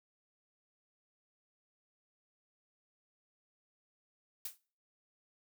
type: noise with exponential decay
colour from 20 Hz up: blue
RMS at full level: -36 dBFS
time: 4.45-4.58 s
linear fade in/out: 5 ms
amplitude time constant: 28 ms
effects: noise-tail reverb RT60 0.4 s tail -21 dB re dry